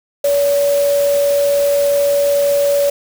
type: tone in noise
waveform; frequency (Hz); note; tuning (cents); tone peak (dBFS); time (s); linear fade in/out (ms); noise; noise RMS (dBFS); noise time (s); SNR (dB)
sine; 569; C#5; +45; -11; 0.24-2.9; 5; white; -27; 0.24-2.9; +13
effects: none